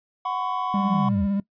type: chord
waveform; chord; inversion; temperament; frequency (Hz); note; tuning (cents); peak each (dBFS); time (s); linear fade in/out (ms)
triangle; F# suspended fourth; none; equal with one note detuned; 740 / 1010.3 / 1108.7; F#5 / B5 / C#6; 0 / +39 / 0; -27; 0.25-1.09; 5
type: tone with vibrato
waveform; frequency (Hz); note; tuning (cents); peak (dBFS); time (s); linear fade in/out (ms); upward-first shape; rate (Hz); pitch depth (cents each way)
triangle; 199; G3; +26; -19; 0.74-1.4; 2; triangle; 16; 38
type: linear sweep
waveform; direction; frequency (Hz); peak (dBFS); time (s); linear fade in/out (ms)
sine; down; 220.5 to 63.5; -25; 0.79-1.28; 50
effects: noise-tail reverb RT60 0.1 s tail -20 dB re dry + resampled to 11025 Hz